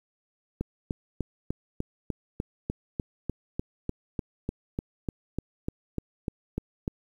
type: click train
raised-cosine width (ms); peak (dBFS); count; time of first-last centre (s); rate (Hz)
3; -16; 22; 0.61-6.879; 3.35
effects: 9-bit